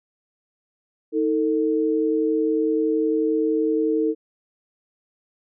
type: tone pair together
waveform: sine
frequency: 316.1 / 447 Hz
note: D#4 / A4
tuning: +27 / +27 cents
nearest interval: tritone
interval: 600 cents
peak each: -21 dBFS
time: 1.12-4.15 s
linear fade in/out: 50 ms
effects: none